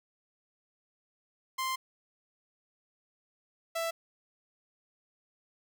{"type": "tone pair in turn", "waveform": "sawtooth", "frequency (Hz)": [1046.5, 662.5], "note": ["C6", "E5"], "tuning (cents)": [0, 9], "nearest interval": "minor sixth", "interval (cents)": 791, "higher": "first", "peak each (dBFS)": -27, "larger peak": "neither", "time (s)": [[1.58, 1.76], [3.75, 3.91]], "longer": "first", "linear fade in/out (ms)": 10, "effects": []}